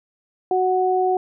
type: tone pair together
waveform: sine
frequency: 371 / 740 Hz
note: F#4 / F#5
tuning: +5 / 0 cents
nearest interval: octave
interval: 1195 cents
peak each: -19 dBFS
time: 0.51-1.17 s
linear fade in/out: 2 ms
effects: none